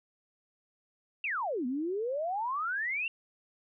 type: exponential two-way sweep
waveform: sine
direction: down then up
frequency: 2794 to 239.3 to 2794 Hz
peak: -30 dBFS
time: 1.24-3.08 s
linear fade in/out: 2 ms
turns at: 1.66 s
effects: none